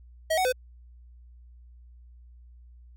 square tone with pitch steps, 638 / 745 / 507 Hz, D#5 / F#5 / B4, +43 / +12 / +45 cents, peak -23 dBFS, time 0.3-0.525 s, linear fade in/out 10 ms, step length 75 ms, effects added 60 Hz sine -48 dBFS peak until 2.96 s

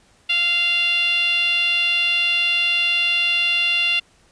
10% pulse tone with band-pass filter, 694 Hz, F5, 11 cents flat, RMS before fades -19 dBFS, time 0.29-4 s, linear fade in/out 10 ms, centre 3000 Hz, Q 8.9, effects pink hiss -56 dBFS RMS until 4.31 s + resampled to 22050 Hz

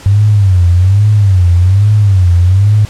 sine tone with vibrato, 96 Hz, G2, 36 cents flat, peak -4 dBFS, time 0.06-2.85 s, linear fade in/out 0 ms, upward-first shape sine, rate 1.2 Hz, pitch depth 170 cents each way, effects pink hiss -33 dBFS RMS until 2.89 s + low-pass 9000 Hz 12 dB/octave

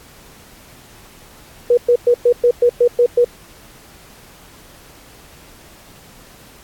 sine tone bursts, 483 Hz, B4, 39 cents flat, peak -8 dBFS, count 9, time 1.7-3.246 s, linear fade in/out 5 ms, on 74 ms, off 110 ms, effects pink hiss -44 dBFS RMS until 6.63 s + AAC 64 kbps

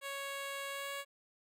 10% pulse tone with pitch glide, 554.4 to 559.2 Hz, C#5 to C#5, 0 to +15 cents, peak -31 dBFS, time 0.01-1.05 s, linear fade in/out 50 ms, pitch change +15 cents, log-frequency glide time 0.69-0.93 s, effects none

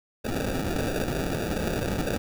white noise with sample-and-hold, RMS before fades -28 dBFS, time 0.24-2.18 s, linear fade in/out 10 ms, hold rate 1050 Hz, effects none

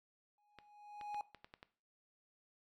triangle tone with exponential growth, 830.6 Hz, G#5, in tune, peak -35 dBFS, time 0.38-1.21 s, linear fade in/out 1 ms, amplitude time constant 180 ms
clicks, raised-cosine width 0.3 ms, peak -36 dBFS, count 7, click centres 0.587 / 1.012 / 1.145 / 1.347 / 1.445 / 1.539 / 1.629 s
effects noise-tail reverb RT60 0.4 s tail -17 dB re dry

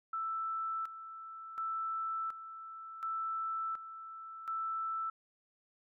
sine tone with tremolo, 1323 Hz, E6, 6 cents sharp, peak -34 dBFS, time 0.13-5.1 s, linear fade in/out 5 ms, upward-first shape square, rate 0.69 Hz, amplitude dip 70%, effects none

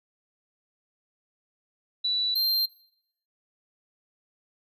sine / square tone pair in turn, 3951 / 4168 Hz, B7 / C8, 0 / -7 cents, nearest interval minor second, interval 93 cents, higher second, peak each -23 dBFS, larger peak neither, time 2.04-2.35 / 2.35-2.66 s, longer neither, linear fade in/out 10 ms, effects noise-tail reverb RT60 0.7 s tail -19 dB re dry

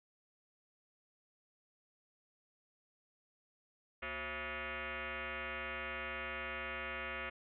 sine tone with frequency modulation, 370 Hz, F#4, in tune, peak -39 dBFS, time 4.02-7.3 s, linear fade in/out 10 ms, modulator 302 Hz, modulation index 7.9, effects none

